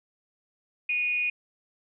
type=tone with frequency modulation; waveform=sine; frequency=2468 Hz; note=D#7; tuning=15 cents flat; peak=-24 dBFS; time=0.89-1.3 s; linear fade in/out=5 ms; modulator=306 Hz; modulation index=0.31; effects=none